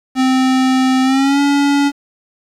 square tone with pitch glide, 260 to 283.5 Hz, C4 to C#4, -11 to +39 cents, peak -11 dBFS, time 0.15-1.92 s, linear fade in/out 50 ms, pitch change +150 cents, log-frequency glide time 1.03-1.4 s, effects low-pass 7000 Hz 12 dB/octave + 7-bit

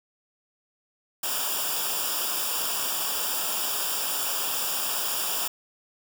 white noise with comb filter, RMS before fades -28 dBFS, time 1.23-5.48 s, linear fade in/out 5 ms, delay 0.48 ms, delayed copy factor -0.85, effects none

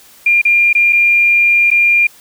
sine tone with dropouts, 2400 Hz, D7, 37 cents sharp, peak -7 dBFS, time 0.26-2.07 s, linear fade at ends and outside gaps 5 ms, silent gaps 0.416-0.451 / 0.73-0.75 / 0.926-0.929 / 1.704-1.713 s, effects white hiss -43 dBFS RMS until 2.2 s

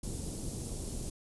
pink band-stop noise, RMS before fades -38 dBFS, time 0.03-1.1 s, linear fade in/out 5 ms, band 360 to 8100 Hz, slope 12 dB/octave, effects resampled to 24000 Hz

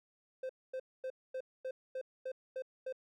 triangle tone bursts, 519 Hz, C5, 14 cents flat, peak -35 dBFS, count 9, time 0.43-2.926 s, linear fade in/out 5 ms, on 64 ms, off 240 ms, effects none

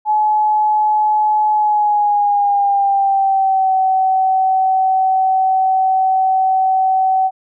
sine tone with pitch glide, 852 to 759 Hz, G#5 to F#5, +44 to +44 cents, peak -11 dBFS, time 0.05-7.31 s, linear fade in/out 50 ms, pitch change -200 cents, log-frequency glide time 1.52-3.73 s, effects none

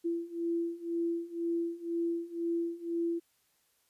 sine beating tone pair, 336.7 / 338.7 Hz, E4 / E4, +37 / +47 cents, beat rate 2 Hz, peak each -35 / -33 dBFS, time 0.04-3.2 s, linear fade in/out 20 ms, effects white hiss -72 dBFS RMS until 3.89 s + resampled to 32000 Hz

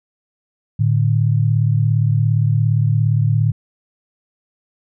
sine tone pair together, 111.07 / 148.4 Hz, A2 / D3, +17 / +18 cents, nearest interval perfect fourth, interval 501 cents, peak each -14 / -17 dBFS, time 0.79-3.52 s, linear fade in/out 10 ms, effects none

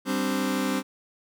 sawtooth chord, G suspended fourth, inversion none, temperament just, 196 / 261.3 / 294 Hz, G3 / C4 / D4, 0 / -2 / +2 cents, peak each -25 / -23 / -26 dBFS, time 0.05-0.83 s, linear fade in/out 50 ms, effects none

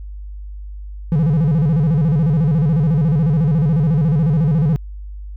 triangle tone with vibrato, 154.1 Hz, D#3, 16 cents flat, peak -10 dBFS, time 1.12-4.76 s, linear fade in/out 0 ms, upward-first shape square, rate 14 Hz, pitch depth 150 cents each way, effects added 50 Hz sine -28 dBFS peak until 5.36 s

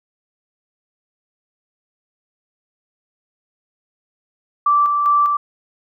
sine tone with tremolo, 1167 Hz, D6, 11 cents flat, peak -11 dBFS, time 4.66-5.37 s, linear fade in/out 5 ms, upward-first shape square, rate 2.5 Hz, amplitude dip 35%, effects none

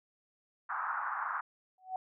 white band-pass noise, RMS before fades -36 dBFS, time 0.69-1.41 s, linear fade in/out 10 ms, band 860 to 1500 Hz, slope 48 dB/octave
sine tone with exponential growth, 749 Hz, F#5, 21 cents sharp, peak -30 dBFS, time 1.78-1.96 s, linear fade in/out 2 ms, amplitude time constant 39 ms
effects none

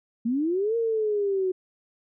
sine linear two-way sweep, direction up then down, 221.2 to 466.2 to 366.7 Hz, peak -22 dBFS, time 0.25-1.52 s, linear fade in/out 10 ms, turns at 0.76 s, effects none

